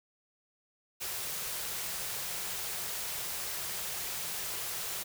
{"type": "band-stop noise", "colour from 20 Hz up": "white", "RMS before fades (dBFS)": -37, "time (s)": [1, 5.04], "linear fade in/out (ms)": 20, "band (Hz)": [210, 330], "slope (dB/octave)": 96, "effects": []}